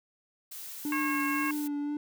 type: noise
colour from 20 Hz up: blue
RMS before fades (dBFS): -42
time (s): 0.51-1.68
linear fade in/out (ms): 10
type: tone with vibrato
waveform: triangle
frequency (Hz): 293.7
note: D4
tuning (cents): 0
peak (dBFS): -28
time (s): 0.85-1.97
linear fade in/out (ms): 2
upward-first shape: sine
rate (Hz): 1.9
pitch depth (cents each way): 28
type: harmonic tone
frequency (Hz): 543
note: C#5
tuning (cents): -36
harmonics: 2 / 3 / 4 / 5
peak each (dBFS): -33 / -35 / -36 / -37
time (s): 0.92-1.51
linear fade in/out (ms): 2
effects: none